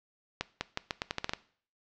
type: accelerating click train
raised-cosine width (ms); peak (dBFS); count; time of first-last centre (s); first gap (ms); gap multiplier
0.2; -13; 10; 0.41-1.335; 200; 0.82
effects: noise-tail reverb RT60 0.5 s tail -19 dB re dry + low-pass 5000 Hz 12 dB/octave